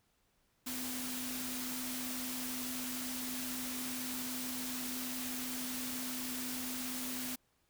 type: tone in noise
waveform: sine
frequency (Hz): 252.6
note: B3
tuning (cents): +39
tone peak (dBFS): -42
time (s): 0.66-7.36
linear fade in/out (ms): 10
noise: white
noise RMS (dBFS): -41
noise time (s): 0.66-7.36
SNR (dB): -4
effects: pink hiss -75 dBFS RMS until 7.69 s